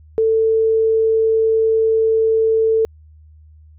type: tone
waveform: sine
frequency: 444.9 Hz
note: A4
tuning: 19 cents sharp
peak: -12 dBFS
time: 0.18-2.85 s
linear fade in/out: 0 ms
effects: added 77 Hz sine -42 dBFS peak until 3.78 s